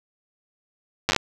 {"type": "slowing click train", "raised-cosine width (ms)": 0.2, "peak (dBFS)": -3, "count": 7, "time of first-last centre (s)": [1.09, 1.163], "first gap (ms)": 9, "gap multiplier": 1.12, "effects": []}